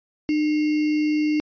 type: tone with sample-and-hold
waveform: sine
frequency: 302.6 Hz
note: D#4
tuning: 48 cents flat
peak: -18 dBFS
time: 0.29-1.4 s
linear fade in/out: 0 ms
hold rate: 2450 Hz
effects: resampled to 11025 Hz